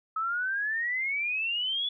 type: exponential sweep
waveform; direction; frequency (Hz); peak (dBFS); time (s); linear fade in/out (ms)
sine; up; 1279 to 3452; -27; 0.16-1.89; 5
effects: none